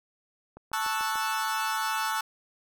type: click train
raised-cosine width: 1 ms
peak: -31 dBFS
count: 5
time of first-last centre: 0.57-1.157 s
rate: 6.82 Hz
type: chord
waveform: 40% pulse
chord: F# minor seventh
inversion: first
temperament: equal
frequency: 880 / 1108.7 / 1318.5 / 1480 Hz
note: A5 / C#6 / E6 / F#6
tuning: 0 / 0 / 0 / 0 cents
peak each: -30 / -34 / -32 / -33 dBFS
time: 0.73-2.21 s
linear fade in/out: 5 ms
effects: none